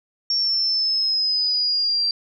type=exponential sweep; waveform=sine; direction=down; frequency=5500 to 4699 Hz; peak=-18 dBFS; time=0.3-2.11 s; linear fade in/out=2 ms; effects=none